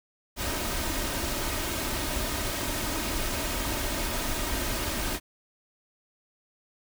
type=noise with comb filter; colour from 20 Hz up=pink; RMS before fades=-30 dBFS; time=0.36-5.2 s; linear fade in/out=50 ms; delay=3.2 ms; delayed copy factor=+0.5; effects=none